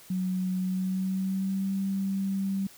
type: tone with pitch glide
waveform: sine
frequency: 185 to 194.42 Hz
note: F#3 to G3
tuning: 0 to -14 cents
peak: -26 dBFS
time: 0.1-2.67 s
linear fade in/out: 5 ms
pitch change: +86 cents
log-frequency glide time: 0.59-1.73 s
effects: white hiss -52 dBFS RMS until 2.77 s